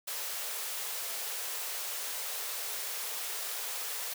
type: high-pass noise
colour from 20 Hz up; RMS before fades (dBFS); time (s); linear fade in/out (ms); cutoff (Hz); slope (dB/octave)
white; -37; 0.07-4.14; 10; 400; 96
effects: none